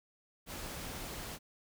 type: noise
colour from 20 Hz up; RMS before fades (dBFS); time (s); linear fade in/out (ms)
pink; -43; 0.46-1.39; 50
effects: none